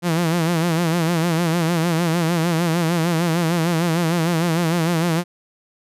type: tone with vibrato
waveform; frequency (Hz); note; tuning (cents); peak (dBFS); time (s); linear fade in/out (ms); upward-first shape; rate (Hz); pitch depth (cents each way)
sawtooth; 167.6; E3; +29; -13; 0.02-5.24; 50; sine; 6.6; 94
effects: resampled to 32000 Hz